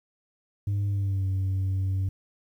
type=tone with pitch glide; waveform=sine; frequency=100.9 to 95.4 Hz; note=G#2 to G2; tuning=-49 to -47 cents; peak=-21 dBFS; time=0.67-2.09 s; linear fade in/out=5 ms; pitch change=-98 cents; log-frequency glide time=0.88-1.26 s; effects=tanh soft clip ceiling -23 dBFS + 10-bit